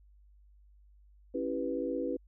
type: chord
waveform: sine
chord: C# half-diminished seventh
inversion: none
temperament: equal with one note detuned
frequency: 273.7 / 329.6 / 392 / 493.9 Hz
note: C#4 / E4 / G4 / B4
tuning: -22 / 0 / 0 / 0 cents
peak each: -36 / -37 / -39 / -35 dBFS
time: 1.34-2.17 s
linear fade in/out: 10 ms
effects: added 50 Hz sine -57 dBFS peak until 2.27 s